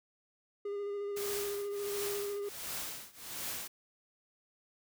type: tone with vibrato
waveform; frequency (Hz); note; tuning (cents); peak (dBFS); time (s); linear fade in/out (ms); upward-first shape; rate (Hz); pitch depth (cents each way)
triangle; 405.8; G#4; -40; -33; 0.65-2.49; 5; square; 14; 15
type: noise with tremolo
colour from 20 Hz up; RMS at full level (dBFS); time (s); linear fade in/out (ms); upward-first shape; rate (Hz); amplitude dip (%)
white; -38; 1.16-3.68; 10; triangle; 1.4; 95
effects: none